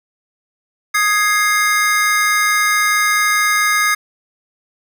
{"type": "chord", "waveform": "square", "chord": "Ab major", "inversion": "second", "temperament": "equal with one note detuned", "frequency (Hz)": [1244.5, 1661.2, 2109], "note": ["Eb6", "Ab6", "C7"], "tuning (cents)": [0, 0, 13], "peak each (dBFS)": [-18, -19, -17], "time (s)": [0.94, 3.95], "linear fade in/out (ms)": 10, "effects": []}